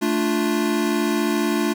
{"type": "chord", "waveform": "square", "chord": "D minor", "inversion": "second", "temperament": "equal", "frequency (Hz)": [220, 293.7, 349.2], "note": ["A3", "D4", "F4"], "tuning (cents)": [0, 0, 0], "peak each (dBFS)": -24, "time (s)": [0.01, 1.74], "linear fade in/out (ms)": 20, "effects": []}